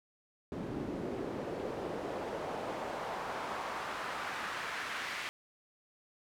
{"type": "noise with band-pass filter sweep", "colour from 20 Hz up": "pink", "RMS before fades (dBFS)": -39, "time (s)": [0.52, 5.29], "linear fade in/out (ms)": 0, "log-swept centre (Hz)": [270, 2000], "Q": 1.3, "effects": []}